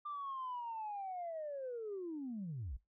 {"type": "linear sweep", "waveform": "sine", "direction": "down", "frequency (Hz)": [1194, 46.25], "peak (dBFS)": -39, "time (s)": [0.05, 2.77], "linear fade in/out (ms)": 10, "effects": ["noise-tail reverb RT60 0.2 s tail -20 dB re dry", "tanh soft clip ceiling -36 dBFS"]}